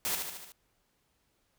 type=noise with echo; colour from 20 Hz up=white; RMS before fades=-32 dBFS; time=0.05-0.15 s; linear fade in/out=0 ms; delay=74 ms; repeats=5; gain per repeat=-4 dB; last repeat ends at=0.52 s; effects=pink hiss -74 dBFS RMS until 1.58 s